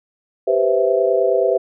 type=chord; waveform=sine; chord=C major seventh; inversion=second; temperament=equal; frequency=392 / 493.9 / 523.3 / 659.3 Hz; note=G4 / B4 / C5 / E5; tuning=0 / 0 / 0 / 0 cents; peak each=-19 dBFS; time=0.47-1.58 s; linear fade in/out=10 ms; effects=none